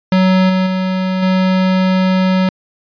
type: tone with level steps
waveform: square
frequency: 186.7 Hz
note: F#3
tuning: 16 cents sharp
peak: -9 / -12 / -15 / -11 dBFS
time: 0.12-2.49 s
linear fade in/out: 2 ms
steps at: 0.49 / 0.66 / 1.22 s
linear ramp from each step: 10 ms
effects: resampled to 11025 Hz

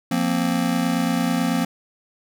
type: chord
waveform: square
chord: F suspended fourth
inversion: none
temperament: just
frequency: 174.61 / 232.8 / 261.9 Hz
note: F3 / Bb3 / C4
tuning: 0 / -2 / +2 cents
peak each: -25 / -24 / -24 dBFS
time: 0.11-1.65 s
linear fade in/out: 5 ms
effects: none

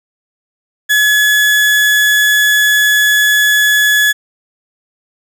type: tone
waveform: 35% pulse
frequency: 1701 Hz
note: G#6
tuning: 41 cents sharp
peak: -6 dBFS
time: 0.89-4.13 s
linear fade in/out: 20 ms
effects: none

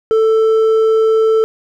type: tone with hard clipping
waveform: sine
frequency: 442.4 Hz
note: A4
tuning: 9 cents sharp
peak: -10 dBFS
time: 0.11-1.44 s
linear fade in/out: 0 ms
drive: 4 dB
effects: none

